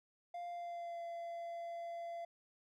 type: tone with pitch glide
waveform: triangle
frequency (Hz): 698 to 681.7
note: F5 to F5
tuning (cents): -1 to -42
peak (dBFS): -40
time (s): 0.34-2.25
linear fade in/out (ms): 5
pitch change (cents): -41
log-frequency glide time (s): 0.48-1.03
effects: none